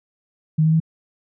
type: tone with pitch steps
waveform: sine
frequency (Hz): 156.4 / 158.77 / 161.17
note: D#3 / D#3 / E3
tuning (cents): +9 / +35 / -39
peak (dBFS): -13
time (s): 0.58-0.802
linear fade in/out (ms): 10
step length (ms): 74
effects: none